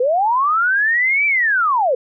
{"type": "linear two-way sweep", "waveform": "sine", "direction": "up then down", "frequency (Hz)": [470.9, 2349, 470.9], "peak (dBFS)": -13, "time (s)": [0, 1.95], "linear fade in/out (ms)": 5, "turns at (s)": 1.26, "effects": []}